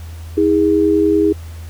sine tone pair together, 319.1 / 409.5 Hz, D#4 / G#4, +44 / -24 cents, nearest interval major third, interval 432 cents, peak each -13 dBFS, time 0.37-1.33 s, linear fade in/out 10 ms, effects added 82 Hz sine -28 dBFS peak until 1.69 s + pink hiss -43 dBFS RMS until 1.69 s

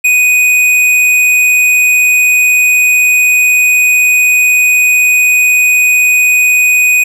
triangle tone with tanh clipping, 2489 Hz, D#7, in tune, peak -7 dBFS, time 0.04-7.04 s, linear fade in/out 10 ms, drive 18 dB, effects none

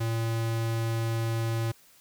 square tone, 114 Hz, A#2, 38 cents flat, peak -27 dBFS, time 0-1.72 s, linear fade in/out 10 ms, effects white hiss -58 dBFS RMS until 2 s

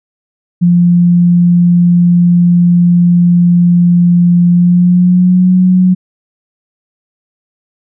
sine tone with pitch glide, 174.61 to 183.4 Hz, F3 to F#3, 0 to -15 cents, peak -4 dBFS, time 0.61-5.95 s, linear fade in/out 20 ms, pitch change +85 cents, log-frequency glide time 4.49-5.53 s, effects none

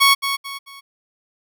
15% pulse tone with echo, 1108.7 Hz, C#6, in tune, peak -4 dBFS, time 0-0.15 s, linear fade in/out 20 ms, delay 220 ms, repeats 3, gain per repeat -9 dB, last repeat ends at 0.81 s, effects none

